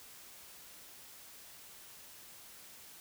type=silence; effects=white hiss -54 dBFS RMS until 3 s